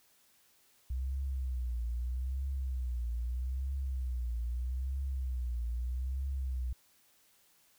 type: tone with vibrato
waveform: sine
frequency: 62.9 Hz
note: B1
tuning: 32 cents sharp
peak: -32 dBFS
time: 0.9-6.73 s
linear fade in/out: 5 ms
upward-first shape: triangle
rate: 0.79 Hz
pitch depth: 140 cents each way
effects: white hiss -67 dBFS RMS until 7.78 s